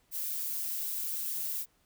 violet noise with amplitude modulation, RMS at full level -33 dBFS, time 0.11-1.66 s, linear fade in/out 50 ms, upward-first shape sine, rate 155 Hz, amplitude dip 40%, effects pink hiss -70 dBFS RMS until 1.85 s

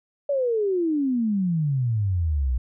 sine exponential sweep, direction down, 581 to 59.2 Hz, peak -20 dBFS, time 0.29-2.58 s, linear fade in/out 5 ms, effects none

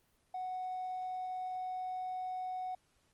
sine tone with hard clipping, 740 Hz, F#5, in tune, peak -37 dBFS, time 0.34-2.75 s, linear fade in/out 5 ms, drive 1 dB, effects pink hiss -73 dBFS RMS until 3.13 s + Opus 24 kbps

